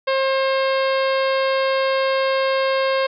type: harmonic tone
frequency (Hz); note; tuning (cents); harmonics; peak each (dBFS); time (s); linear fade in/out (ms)
534; C5; +35; 1 / 2 / 3 / 4 / 5 / 6 / 7 / 8 / 9; -18 / -24 / -28 / -30 / -32 / -34 / -35 / -36 / -37; 0.07-3.07; 10
effects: none